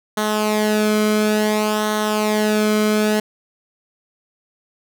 sawtooth tone with flanger, 212.9 Hz, G#3, 43 cents sharp, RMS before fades -18 dBFS, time 0.17-3.2 s, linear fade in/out 5 ms, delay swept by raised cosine 0.4 to 1.12 ms, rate 0.57 Hz, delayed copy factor -0.65, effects none

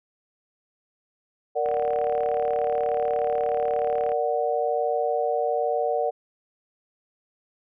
sine chord, Bb augmented, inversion none, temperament equal, 466.2 / 587.3 / 740 Hz, Bb4 / D5 / F#5, 0 / 0 / 0 cents, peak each -26 dBFS, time 1.55-6.11 s, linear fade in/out 20 ms
click train, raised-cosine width 0.5 ms, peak -24 dBFS, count 91, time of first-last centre 1.66-4.119 s, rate 36.6 Hz
effects none

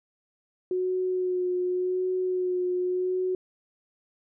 sine tone with vibrato, 365.4 Hz, F#4, 22 cents flat, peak -24 dBFS, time 0.71-3.35 s, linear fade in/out 2 ms, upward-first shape sine, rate 0.88 Hz, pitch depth 20 cents each way, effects none

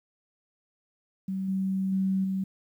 sine tone with level steps, 191.1 Hz, G3, 44 cents flat, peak -28 / -25 / -23 / -26 dBFS, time 1.28-2.44 s, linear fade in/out 5 ms, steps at 1.48 / 1.92 / 2.24 s, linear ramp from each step 5 ms, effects 10-bit

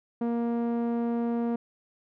sawtooth tone with low-pass filter, 234.8 Hz, A#3, 13 cents sharp, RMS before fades -28 dBFS, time 0.21-1.56 s, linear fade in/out 5 ms, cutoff 700 Hz, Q 0.68, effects none

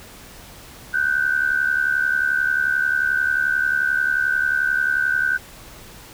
sine tone pair together, 1480 / 1551.3 Hz, F#6 / G6, 0 / -19 cents, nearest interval minor second, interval 81 cents, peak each -20 dBFS, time 0.93-5.38 s, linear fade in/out 20 ms, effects pink hiss -42 dBFS RMS until 6.13 s

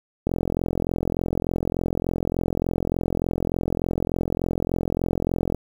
click train, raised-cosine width 2 ms, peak -10 dBFS, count 230, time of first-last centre 0.27-5.546 s, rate 43.4 Hz, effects 7-bit

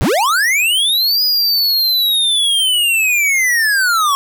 square linear two-way sweep, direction up then down, 39.97 to 4978 to 1089 Hz, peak -12 dBFS, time 0.01-4.15 s, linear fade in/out 0 ms, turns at 1.23 s, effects none

